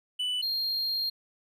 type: tone pair in turn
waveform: triangle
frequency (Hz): 2981 / 4216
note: F#7 / C8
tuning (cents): +12 / +12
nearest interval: tritone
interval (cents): 600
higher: second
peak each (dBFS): -26 / -26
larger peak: neither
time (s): 0.19-0.42 / 0.42-1.1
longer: second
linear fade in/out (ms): 10
effects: none